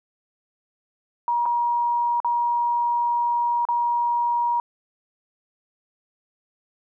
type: tone with dropouts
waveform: sine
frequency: 952 Hz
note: A#5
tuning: 36 cents sharp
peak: -19 dBFS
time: 1.28-4.6 s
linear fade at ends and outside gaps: 1 ms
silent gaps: 1.456-1.461 / 2.202-2.246 / 3.652-3.687 s
effects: none